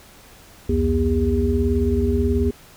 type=tone cluster; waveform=sine; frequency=66.5 / 85 / 241.8 / 403.4 Hz; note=C2 / F2 / B3 / G4; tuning=+29 / -46 / -36 / +50 cents; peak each=-22 dBFS; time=0.69-2.51 s; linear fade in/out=5 ms; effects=pink hiss -47 dBFS RMS until 2.76 s